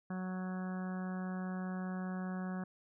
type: harmonic tone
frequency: 185 Hz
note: F#3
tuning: in tune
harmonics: 1 / 2 / 3 / 4 / 5 / 6 / 7 / 8 / 9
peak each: -37 / -51 / -52 / -50 / -58 / -53 / -56 / -54 / -54 dBFS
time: 0.1-2.64 s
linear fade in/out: 5 ms
effects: none